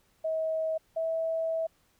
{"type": "tone pair in turn", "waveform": "sine", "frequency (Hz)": [639, 650.9], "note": ["D#5", "E5"], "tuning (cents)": [46, -22], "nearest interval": "unison", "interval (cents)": 32, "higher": "second", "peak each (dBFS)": -27, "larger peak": "neither", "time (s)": [[0.24, 0.78], [0.96, 1.67]], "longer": "second", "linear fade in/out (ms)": 10, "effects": ["pink hiss -68 dBFS RMS until 1.99 s"]}